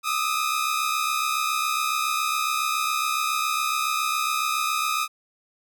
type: tone pair together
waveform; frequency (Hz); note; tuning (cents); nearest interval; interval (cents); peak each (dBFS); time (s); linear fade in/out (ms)
sawtooth; 1218.8 / 1286; D#6 / E6; -36 / -43; minor second; 93; -22; 0.03-5.08; 50
effects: none